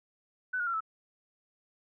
sine tone with pitch steps, 1500 / 1433.1 / 1369.2 / 1308.1 Hz, F#6 / F6 / F6 / E6, +23 / +44 / -35 / -14 cents, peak -29 dBFS, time 0.53-0.806 s, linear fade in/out 10 ms, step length 69 ms, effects none

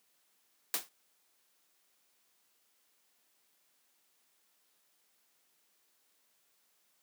white noise with exponential decay, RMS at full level -28 dBFS, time 0.74-0.89 s, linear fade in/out 1 ms, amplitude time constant 32 ms, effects white hiss -73 dBFS RMS until 7.02 s + high-pass 200 Hz 12 dB/octave

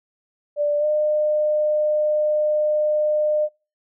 sine tone with pitch glide, 587.3 to 605.2 Hz, D5 to D#5, 0 to -48 cents, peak -17 dBFS, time 0.56-3.49 s, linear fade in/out 50 ms, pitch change +52 cents, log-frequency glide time 0.79-0.85 s, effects noise-tail reverb RT60 0.3 s tail -22 dB re dry

